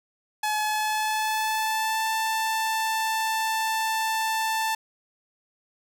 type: tone with pitch glide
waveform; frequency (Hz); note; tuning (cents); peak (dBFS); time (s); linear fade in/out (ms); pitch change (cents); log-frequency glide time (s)
sawtooth; 852 to 885.1; G#5 to A5; +44 to +10; -20; 0.43-4.75; 5; +66; 0.57-2.1
effects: none